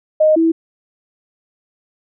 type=tone pair in turn; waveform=sine; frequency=620 / 327.3 Hz; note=D#5 / E4; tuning=-6 / -12 cents; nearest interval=major seventh; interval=1106 cents; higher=first; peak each=-8 / -10 dBFS; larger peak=first; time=0.2-0.36 / 0.36-0.52 s; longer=neither; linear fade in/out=10 ms; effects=none